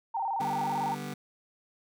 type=tone with vibrato; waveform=sine; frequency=849 Hz; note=G#5; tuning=38 cents sharp; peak=-28 dBFS; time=0.14-0.95 s; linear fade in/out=10 ms; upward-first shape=square; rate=18 Hz; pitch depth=130 cents each way
type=chord; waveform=sawtooth; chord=G major; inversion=second; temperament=just; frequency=147 / 196 / 245 Hz; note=D3 / G3 / B3; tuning=+2 / 0 / -14 cents; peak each=-36 dBFS; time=0.4-1.14 s; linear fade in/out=5 ms
effects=none